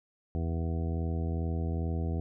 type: harmonic tone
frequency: 82.41 Hz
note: E2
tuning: in tune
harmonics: 1 / 2 / 3 / 4 / 5 / 6 / 8 / 9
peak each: -30 / -36 / -40 / -42 / -44 / -46 / -48 / -49 dBFS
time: 0.35-2.2 s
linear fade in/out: 0 ms
effects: none